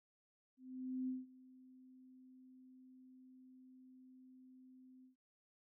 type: tone with ADSR envelope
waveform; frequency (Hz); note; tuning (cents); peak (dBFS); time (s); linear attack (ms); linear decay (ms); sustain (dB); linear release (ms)
sine; 257.3; C4; -29; -37; 0.57-5.16; 510; 180; -22; 120
effects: none